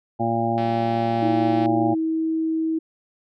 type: harmonic tone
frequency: 115.5 Hz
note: A#2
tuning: 16 cents flat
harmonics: 1 / 2 / 3 / 5 / 6 / 7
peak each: -28 / -26 / -27 / -30 / -26 / -25 dBFS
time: 0.19-1.95 s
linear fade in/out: 20 ms
type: click train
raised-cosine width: 0.3 ms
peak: -21 dBFS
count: 207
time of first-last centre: 0.58-1.659 s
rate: 191 Hz
type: tone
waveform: sine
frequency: 321.3 Hz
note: E4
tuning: 44 cents flat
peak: -20 dBFS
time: 1.22-2.79 s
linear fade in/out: 10 ms
effects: none